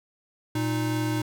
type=tone pair together; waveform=square; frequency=117.6 / 309.6 Hz; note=A#2 / D#4; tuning=+16 / -9 cents; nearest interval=octave + perfect fourth; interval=1675 cents; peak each=-28 dBFS; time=0.55-1.22 s; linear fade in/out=5 ms; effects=none